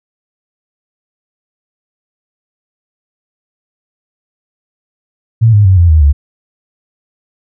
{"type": "tone with pitch steps", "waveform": "sine", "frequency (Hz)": [113.7, 103.66, 94.51, 86.17, 78.56, 71.63], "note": ["A#2", "G#2", "F#2", "F2", "D#2", "D2"], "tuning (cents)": [-43, -3, 37, -23, 17, -43], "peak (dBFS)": -3, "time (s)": [5.41, 6.13], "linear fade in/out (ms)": 20, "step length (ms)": 120, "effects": []}